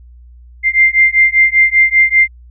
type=beating tone pair; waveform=sine; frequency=2093 / 2098.1 Hz; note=C7 / C7; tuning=0 / +4 cents; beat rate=5.1 Hz; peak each=-10 dBFS; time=0.63-2.28 s; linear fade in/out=50 ms; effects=added 60 Hz sine -36 dBFS peak until 2.5 s